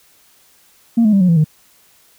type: tone with pitch steps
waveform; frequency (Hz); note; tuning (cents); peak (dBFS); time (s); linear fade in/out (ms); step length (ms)
sine; 231.4 / 213.4 / 196.84 / 181.55 / 167.45 / 154.44; A#3 / G#3 / G3 / F#3 / E3 / D#3; -13 / +47 / +7 / -33 / +27 / -13; -7; 0.97-1.444; 10; 79
effects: tanh soft clip ceiling -6 dBFS + white hiss -52 dBFS RMS until 2.18 s